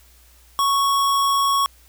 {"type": "tone", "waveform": "square", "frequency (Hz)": 1108.7, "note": "C#6", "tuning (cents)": 0, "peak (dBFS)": -17, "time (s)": [0.59, 1.66], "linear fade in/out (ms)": 0, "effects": ["added 60 Hz sine -51 dBFS peak until 1.88 s", "white hiss -54 dBFS RMS until 1.88 s"]}